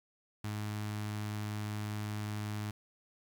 sawtooth tone with notch filter, 105.2 Hz, G#2, 23 cents sharp, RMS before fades -38 dBFS, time 0.44-2.71 s, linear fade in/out 5 ms, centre 500 Hz, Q 1.5, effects 10-bit

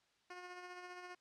10% pulse tone with tremolo, 359.3 Hz, F4, 49 cents sharp, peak -39 dBFS, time 0.3-1.15 s, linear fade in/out 5 ms, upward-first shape sine, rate 15 Hz, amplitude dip 40%, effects white hiss -75 dBFS RMS until 1.2 s + low-pass 5000 Hz 12 dB/octave

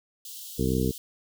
white high-pass noise, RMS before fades -41 dBFS, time 0.25-0.98 s, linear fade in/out 2 ms, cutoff 2900 Hz, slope 96 dB/octave
harmonic tone, 64.1 Hz, C2, 35 cents flat, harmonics 1 / 2 / 3 / 4 / 5 / 6 / 7, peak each -30 / -29 / -29 / -30 / -33 / -32 / -31 dBFS, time 0.58-0.92 s, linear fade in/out 20 ms
effects none

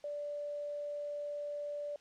sine tone with quantisation, 584 Hz, D5, 10 cents flat, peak -37 dBFS, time 0.04-1.96 s, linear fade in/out 2 ms, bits 11, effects white hiss -65 dBFS RMS until 2 s + low-pass 5000 Hz 12 dB/octave

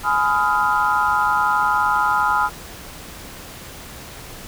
sine chord, F half-diminished seventh, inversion first, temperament just, 838.1 / 1005.8 / 1257.2 / 1396.9 Hz, Ab5 / Cb6 / Eb6 / F6, +16 / +31 / +18 / 0 cents, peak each -21 dBFS, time 0.03-2.5 s, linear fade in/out 50 ms, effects pink hiss -37 dBFS RMS until 4.47 s

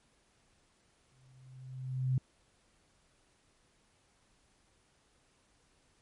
sine tone with exponential growth, 129.6 Hz, C3, 16 cents flat, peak -25 dBFS, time 1.12-2.18 s, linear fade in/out 2 ms, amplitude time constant 230 ms, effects pink hiss -70 dBFS RMS until 6.01 s + MP3 48 kbps

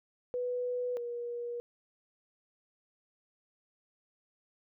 sine tone pair in turn, 493.9 / 477.9 Hz, B4 / A#4, 0 / +43 cents, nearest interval minor second, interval 57 cents, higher first, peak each -31 / -35 dBFS, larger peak first, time 0.34-0.97 / 0.97-1.6 s, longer neither, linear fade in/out 0 ms, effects none

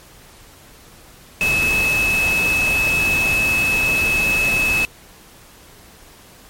sine tone in noise, 2589 Hz, E7, 32 cents flat, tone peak -15 dBFS, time 1.41-4.85 s, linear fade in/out 0 ms, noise pink, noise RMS -25 dBFS, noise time 1.41-4.85 s, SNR +7 dB, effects pink hiss -45 dBFS RMS until 6.49 s + MP3 64 kbps

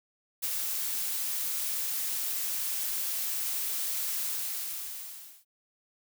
blue noise with ADSR envelope, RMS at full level -30 dBFS, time 0.42-5.45 s, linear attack 18 ms, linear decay 34 ms, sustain -2 dB, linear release 1200 ms, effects none

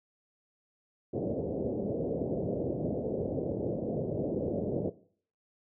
white low-pass noise, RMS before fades -32 dBFS, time 1.13-4.9 s, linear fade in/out 10 ms, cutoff 580 Hz, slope 48 dB/octave, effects noise-tail reverb RT60 0.5 s tail -17 dB re dry + high-pass 100 Hz 12 dB/octave

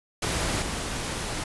pink noise with level steps, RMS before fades -27 / -31 dBFS, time 0.22-1.44 s, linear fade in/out 5 ms, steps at 0.62 s, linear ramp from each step 5 ms, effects resampled to 24000 Hz

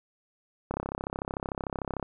click train, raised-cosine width 1 ms, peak -17 dBFS, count 45, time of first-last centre 0.71-2.027 s, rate 33.4 Hz, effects none

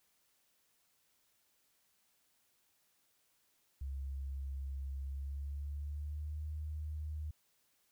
sine tone with pitch glide, 68 to 76.33 Hz, C#2 to D#2, -33 to -33 cents, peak -38 dBFS, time 3.81-7.31 s, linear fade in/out 5 ms, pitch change +200 cents, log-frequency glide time 5.03-6.44 s, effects white hiss -75 dBFS RMS until 7.91 s

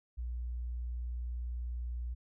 sine tone, 60.1 Hz, B1, 46 cents flat, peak -35 dBFS, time 0.17-2.15 s, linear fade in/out 20 ms, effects none

